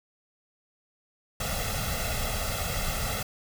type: noise with comb filter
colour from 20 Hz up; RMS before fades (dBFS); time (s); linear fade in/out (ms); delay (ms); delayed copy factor
pink; -30; 1.4-3.23; 5; 1.5; +0.85
effects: none